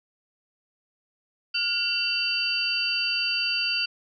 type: tone cluster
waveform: sine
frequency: 1429 / 2733 / 3031 / 4637 Hz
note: F6 / F7 / F#7 / D8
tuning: +39 / -38 / +41 / -23 cents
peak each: -34 / -27 / -34 / -26 dBFS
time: 1.54-3.86 s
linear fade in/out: 10 ms
effects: none